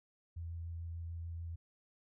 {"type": "tone with vibrato", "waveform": "sine", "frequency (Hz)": 83.9, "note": "E2", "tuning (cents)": 31, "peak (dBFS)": -40, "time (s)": [0.36, 1.56], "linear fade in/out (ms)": 10, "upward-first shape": "sine", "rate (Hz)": 6.8, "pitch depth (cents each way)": 12, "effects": []}